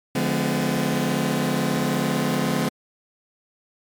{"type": "chord", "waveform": "sawtooth", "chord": "D diminished seventh", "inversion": "none", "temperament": "just", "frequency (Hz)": [146.83, 176.2, 211.4, 253.7], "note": ["D3", "F3", "Ab3", "Cb4"], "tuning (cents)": [0, 16, 31, 47], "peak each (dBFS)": [-23, -23, -22, -21], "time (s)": [0.15, 2.69], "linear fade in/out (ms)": 5, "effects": ["MP3 96 kbps"]}